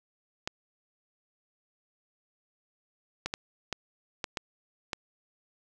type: clicks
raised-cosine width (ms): 0.2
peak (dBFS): -14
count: 7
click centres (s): 0.475 / 3.26 / 3.339 / 3.727 / 4.242 / 4.372 / 4.932
effects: none

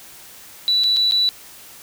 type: tone with dropouts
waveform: sine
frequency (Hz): 3951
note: B7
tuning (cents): 0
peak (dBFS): -14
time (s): 0.68-1.29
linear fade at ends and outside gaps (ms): 0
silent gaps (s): 0.836-0.841 / 0.964-0.969 / 1.111-1.121
effects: white hiss -42 dBFS RMS until 1.82 s

